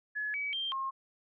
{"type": "tone with pitch steps", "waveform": "sine", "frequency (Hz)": [1701, 2279, 3169, 1072], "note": ["G#6", "C#7", "G7", "C6"], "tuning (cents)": [41, 47, 18, 42], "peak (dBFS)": -32, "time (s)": [0.15, 0.91], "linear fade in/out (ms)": 20, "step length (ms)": 190, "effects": []}